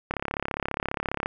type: click train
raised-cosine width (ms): 0.5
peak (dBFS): -12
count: 41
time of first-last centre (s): 0.11-1.259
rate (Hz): 34.8
effects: none